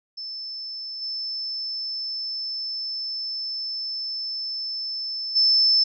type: tone with level steps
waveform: sine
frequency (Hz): 5274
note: E8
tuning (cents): 0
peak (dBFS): -31 / -27 / -15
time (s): 0.17-5.84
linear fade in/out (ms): 10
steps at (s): 1.01 / 5.35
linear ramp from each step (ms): 20
effects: none